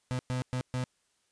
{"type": "tone bursts at uneven times", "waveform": "35% pulse", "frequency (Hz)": 126.8, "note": "B2", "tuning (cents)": 46, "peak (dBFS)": -28, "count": 4, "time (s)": [[0.11, 0.19], [0.3, 0.42], [0.53, 0.61], [0.74, 0.84]], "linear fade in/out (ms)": 0, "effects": ["white hiss -73 dBFS RMS until 1.31 s", "resampled to 22050 Hz"]}